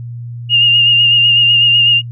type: tone with vibrato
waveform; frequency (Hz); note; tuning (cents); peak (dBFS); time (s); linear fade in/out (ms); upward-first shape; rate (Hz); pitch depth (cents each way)
sine; 2827; F7; +20; -6; 0.49-2.02; 50; sine; 8; 29
effects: noise-tail reverb RT60 0.1 s tail -24 dB re dry + added 119 Hz sine -23 dBFS peak until 2.11 s